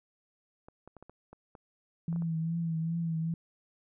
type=clicks; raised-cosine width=1 ms; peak=-35 dBFS; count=10; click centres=0.685 / 0.876 / 0.967 / 1.026 / 1.096 / 1.33 / 1.552 / 2.128 / 2.161 / 2.222 s
type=tone with vibrato; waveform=sine; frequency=164.81 Hz; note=E3; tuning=in tune; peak=-29 dBFS; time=2.08-3.34 s; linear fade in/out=2 ms; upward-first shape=triangle; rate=2.5 Hz; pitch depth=50 cents each way
effects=none